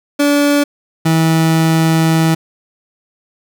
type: tone pair in turn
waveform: 30% pulse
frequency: 288.3 / 161.8 Hz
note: D4 / E3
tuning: -32 / -32 cents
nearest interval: minor seventh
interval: 1000 cents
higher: first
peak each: -7 dBFS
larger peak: neither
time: 0.19-0.64 / 1.05-2.35 s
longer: second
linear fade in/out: 10 ms
effects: none